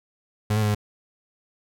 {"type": "tone with pitch steps", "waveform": "35% pulse", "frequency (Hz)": [105.2, 108.4, 105.2, 104.5], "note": ["G#2", "A2", "G#2", "G#2"], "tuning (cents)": [23, -25, 23, 11], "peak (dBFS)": -18, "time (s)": [0.5, 0.748], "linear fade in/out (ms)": 5, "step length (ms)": 62, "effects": []}